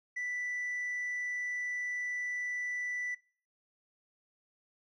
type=tone with hard clipping; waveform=triangle; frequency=1975.5 Hz; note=B6; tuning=in tune; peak=-33 dBFS; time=0.16-3.15 s; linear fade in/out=10 ms; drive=1 dB; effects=noise-tail reverb RT60 0.5 s tail -23 dB re dry